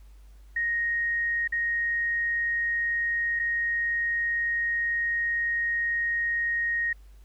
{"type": "tone with dropouts", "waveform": "sine", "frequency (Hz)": 1869, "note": "A#6", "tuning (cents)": 4, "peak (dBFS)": -24, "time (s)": [0.56, 6.93], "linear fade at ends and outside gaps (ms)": 5, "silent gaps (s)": [[1.477, 1.522], [3.393, 3.396]], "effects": ["added 50 Hz sine -47 dBFS peak until 7.24 s", "pink hiss -65 dBFS RMS until 7.24 s"]}